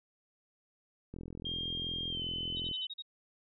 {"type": "click train", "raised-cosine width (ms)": 3, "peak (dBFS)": -31, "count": 68, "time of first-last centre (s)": [1.14, 2.713], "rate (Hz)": 42.6}
{"type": "tone with pitch glide", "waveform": "sine", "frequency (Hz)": [3210, 3035], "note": ["G7", "F#7"], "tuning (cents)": [40, 43], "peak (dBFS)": -35, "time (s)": [1.45, 2.87], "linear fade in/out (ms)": 5, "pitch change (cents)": -97, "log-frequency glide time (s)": [2.09, 2.23]}
{"type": "tone bursts", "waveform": "sine", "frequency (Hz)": 3771, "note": "A#7", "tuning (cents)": 19, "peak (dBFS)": -39, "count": 6, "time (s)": [2.56, 3.023], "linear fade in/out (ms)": 10, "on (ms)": 43, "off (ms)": 41}
{"effects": []}